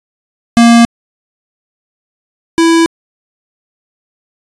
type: tone pair in turn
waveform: square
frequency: 233.9 / 330.8 Hz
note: A#3 / E4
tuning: +6 / +6 cents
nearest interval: tritone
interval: 600 cents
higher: second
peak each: -3 / -6 dBFS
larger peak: first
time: 0.57-0.85 / 2.58-2.86 s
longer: neither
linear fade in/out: 0 ms
effects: resampled to 22050 Hz